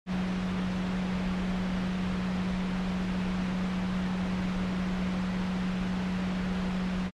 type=tone in noise; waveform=sine; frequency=184.1 Hz; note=F#3; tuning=8 cents flat; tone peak=-28 dBFS; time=0.06-7.11 s; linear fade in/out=50 ms; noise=pink; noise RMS=-35 dBFS; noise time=0.06-7.11 s; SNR=+4 dB; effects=low-pass 3000 Hz 12 dB/octave + MP3 64 kbps